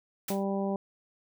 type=noise with exponential decay; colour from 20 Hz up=white; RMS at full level=-32 dBFS; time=0.28-0.44 s; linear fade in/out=5 ms; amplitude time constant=34 ms
type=harmonic tone; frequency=196.5 Hz; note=G3; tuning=4 cents sharp; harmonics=1 / 2 / 3 / 4 / 5; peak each=-30 / -34 / -35 / -38 / -43 dBFS; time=0.3-0.76 s; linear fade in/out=2 ms
effects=none